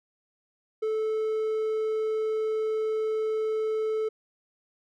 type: tone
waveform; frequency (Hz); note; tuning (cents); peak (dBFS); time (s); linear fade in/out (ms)
triangle; 436.6; A4; -13; -23; 0.82-4.09; 10
effects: none